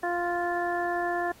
harmonic tone, 349.2 Hz, F4, in tune, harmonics 1 / 2 / 3 / 4 / 5, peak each -31 / -29 / -36 / -40 / -33 dBFS, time 0.03-1.32 s, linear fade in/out 5 ms, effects pink hiss -55 dBFS RMS until 1.4 s + AAC 48 kbps

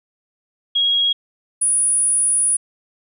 sine tone pair in turn, 3295 / 9755 Hz, G#7 / D#9, -14 / -35 cents, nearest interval octave + perfect fifth, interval 1879 cents, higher second, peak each -14 dBFS, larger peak neither, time 0.75-1.13 / 1.61-2.57 s, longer second, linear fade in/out 10 ms, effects none

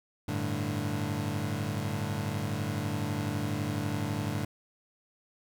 25% pulse chord, G suspended second, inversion none, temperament equal, 98 / 110 / 146.83 Hz, G2 / A2 / D3, 0 / 0 / 0 cents, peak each -31 dBFS, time 0.28-4.45 s, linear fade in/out 5 ms, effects none

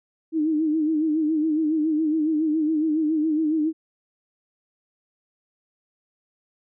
sine tone with vibrato, 311.1 Hz, D#4, in tune, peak -19 dBFS, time 0.32-3.73 s, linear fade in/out 50 ms, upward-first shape sine, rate 7.2 Hz, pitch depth 70 cents each way, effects none

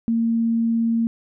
sine tone, 229.3 Hz, A#3, 28 cents flat, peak -17 dBFS, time 0.08-1.07 s, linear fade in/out 0 ms, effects none

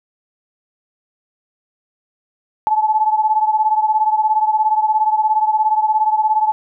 sine beating tone pair, 860 / 877 Hz, A5 / A5, -40 / -6 cents, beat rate 17 Hz, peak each -14 / -18 dBFS, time 2.67-6.52 s, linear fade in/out 0 ms, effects none

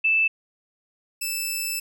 sine / 10% pulse tone pair in turn, 2637 / 2637 Hz, E7 / E7, 0 / 0 cents, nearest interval unison, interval 0 cents, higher neither, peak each -17 dBFS, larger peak neither, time 0.04-0.28 / 1.21-1.8 s, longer second, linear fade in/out 10 ms, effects none

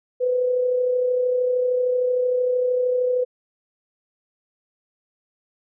sine tone with amplitude modulation, 500 Hz, B4, 21 cents sharp, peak -16 dBFS, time 0.2-3.25 s, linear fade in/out 20 ms, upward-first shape sine, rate 33.1 Hz, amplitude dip 40%, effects none

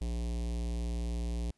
square tone with notch filter, 58.27 Hz, A#1, in tune, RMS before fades -34 dBFS, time 0.01-1.51 s, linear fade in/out 5 ms, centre 1400 Hz, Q 0.52, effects pink hiss -75 dBFS RMS until 1.57 s + resampled to 24000 Hz

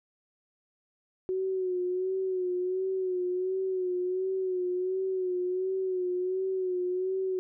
sine tone with vibrato, 370 Hz, F#4, in tune, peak -27 dBFS, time 1.29-7.39 s, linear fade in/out 0 ms, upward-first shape sine, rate 1.4 Hz, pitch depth 48 cents each way, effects none

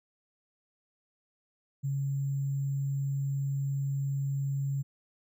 sine tone with sample-and-hold, 138.59 Hz, C#3, in tune, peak -28 dBFS, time 1.83-4.83 s, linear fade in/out 20 ms, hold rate 7350 Hz, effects none

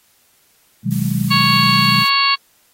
sine chord, G# minor seventh, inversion first, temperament just, 124.59 / 155.74 / 186.89 / 207.7 Hz, B2 / D#3 / F#3 / G#3, +16 / +2 / +18 / 0 cents, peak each -21 dBFS, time 0.83-2.05 s, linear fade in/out 50 ms
blue noise, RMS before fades -32 dBFS, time 0.91-2.09 s, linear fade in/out 10 ms
harmonic tone, 554.4 Hz, C#5, in tune, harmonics 2 / 3 / 4 / 5 / 6 / 7 / 8, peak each -16 / -26 / -21 / -19 / -25 / -27 / -17 dBFS, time 1.3-2.36 s, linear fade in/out 20 ms
effects white hiss -56 dBFS RMS until 2.73 s + AAC 48 kbps

